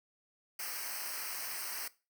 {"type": "noise with comb filter", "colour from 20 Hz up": "white", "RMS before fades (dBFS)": -40, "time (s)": [0.59, 1.88], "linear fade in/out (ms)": 5, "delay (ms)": 0.28, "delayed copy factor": -0.95, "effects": ["noise-tail reverb RT60 0.3 s tail -19 dB re dry"]}